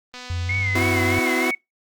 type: click train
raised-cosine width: 0.2 ms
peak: -20 dBFS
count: 165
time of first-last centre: 0.14-0.799 s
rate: 249 Hz
type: tone with pitch glide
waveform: sine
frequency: 87.8 to 95.75 Hz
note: F2 to G2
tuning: +10 to -40 cents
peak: -23 dBFS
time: 0.3-1.19 s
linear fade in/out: 0 ms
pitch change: +150 cents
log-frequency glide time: 0.43-0.57 s
type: tone with vibrato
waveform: sine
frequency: 2133 Hz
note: C7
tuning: 33 cents sharp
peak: -22 dBFS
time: 0.49-1.55 s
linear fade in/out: 5 ms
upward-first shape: sine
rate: 3.2 Hz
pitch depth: 81 cents each way
type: chord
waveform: sawtooth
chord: B suspended fourth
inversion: none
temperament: equal with one note detuned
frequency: 253.2 / 329.6 / 370 Hz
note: B3 / E4 / F#4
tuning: +43 / 0 / 0 cents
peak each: -21 dBFS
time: 0.75-1.51 s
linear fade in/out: 5 ms
effects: noise-tail reverb RT60 0.2 s tail -26 dB re dry + Opus 32 kbps